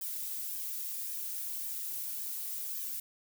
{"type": "noise with flanger", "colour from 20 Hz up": "violet", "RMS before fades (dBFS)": -38, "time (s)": [0.01, 3], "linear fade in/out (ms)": 5, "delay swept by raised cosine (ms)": [1.4, 3.3], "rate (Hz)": 1.8, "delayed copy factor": -0.95, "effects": []}